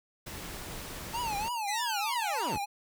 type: noise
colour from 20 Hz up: pink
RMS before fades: -41 dBFS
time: 0.26-1.49 s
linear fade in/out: 10 ms
type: tone with vibrato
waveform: square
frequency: 884 Hz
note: A5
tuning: 8 cents sharp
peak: -32 dBFS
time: 1.13-2.66 s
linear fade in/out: 20 ms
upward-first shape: triangle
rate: 3.2 Hz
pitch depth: 200 cents each way
type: linear sweep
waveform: 15% pulse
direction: down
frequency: 2100 to 34.83 Hz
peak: -27 dBFS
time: 1.67-2.58 s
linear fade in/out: 20 ms
effects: none

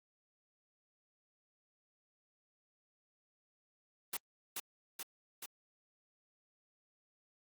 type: noise with echo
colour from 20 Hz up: white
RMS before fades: -37 dBFS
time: 4.13-4.17 s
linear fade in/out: 5 ms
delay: 430 ms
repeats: 3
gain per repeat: -3 dB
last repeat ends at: 5.46 s
effects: high-pass 200 Hz 12 dB/octave + Opus 32 kbps

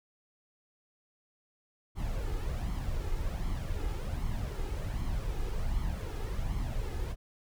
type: noise with flanger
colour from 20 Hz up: brown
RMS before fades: -33 dBFS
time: 1.95-7.16 s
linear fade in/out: 50 ms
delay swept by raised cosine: 0.93 to 2.43 ms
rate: 1.3 Hz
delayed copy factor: +0.55
effects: none

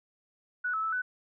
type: tone with pitch steps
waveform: sine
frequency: 1473 / 1301 / 1313 / 1496 Hz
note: F#6 / E6 / E6 / F#6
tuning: -8 / -23 / -7 / +19 cents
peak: -28 dBFS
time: 0.64-1.02 s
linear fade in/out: 10 ms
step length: 95 ms
effects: none

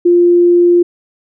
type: tone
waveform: sine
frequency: 349.2 Hz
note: F4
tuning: in tune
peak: -5 dBFS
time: 0.05-0.83 s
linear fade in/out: 10 ms
effects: none

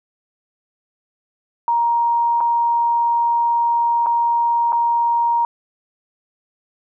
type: tone with dropouts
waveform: sine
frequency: 939 Hz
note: A#5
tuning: 12 cents sharp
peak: -14 dBFS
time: 1.68-5.45 s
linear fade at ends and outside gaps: 1 ms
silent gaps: 2.405-2.41 / 4.061-4.067 / 4.722-4.729 s
effects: none

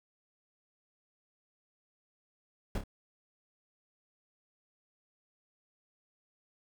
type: noise with echo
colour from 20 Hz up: brown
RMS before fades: -32 dBFS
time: 2.75-2.78 s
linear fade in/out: 2 ms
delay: 29 ms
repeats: 2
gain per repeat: -7 dB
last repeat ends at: 2.838 s
effects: none

